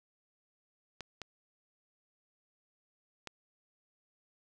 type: clicks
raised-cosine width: 0.2 ms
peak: -24 dBFS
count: 3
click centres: 1.007 / 1.217 / 3.273 s
effects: none